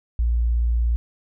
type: tone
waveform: sine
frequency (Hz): 58.4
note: A#1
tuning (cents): +4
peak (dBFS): -17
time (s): 0.19-0.96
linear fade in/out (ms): 0
effects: none